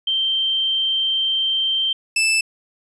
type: tone pair in turn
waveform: sine / sawtooth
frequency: 3136 / 2637 Hz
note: G7 / E7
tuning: 0 / 0 cents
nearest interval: minor third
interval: 300 cents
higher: first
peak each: -17 / -12 dBFS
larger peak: second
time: 0.07-1.93 / 2.16-2.41 s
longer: first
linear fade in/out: 5 ms
effects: resampled to 24000 Hz